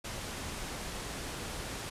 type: low-pass noise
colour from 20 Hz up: pink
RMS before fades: -40 dBFS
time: 0.04-1.9 s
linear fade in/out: 10 ms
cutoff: 11000 Hz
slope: 24 dB/octave
effects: resampled to 32000 Hz